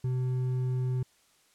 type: tone with hard clipping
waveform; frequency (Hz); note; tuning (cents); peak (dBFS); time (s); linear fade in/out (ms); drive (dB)
triangle; 127.2; C3; -48; -28; 0.04-1.03; 5; 8
effects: white hiss -65 dBFS RMS until 1.54 s + low-pass 10000 Hz 12 dB/octave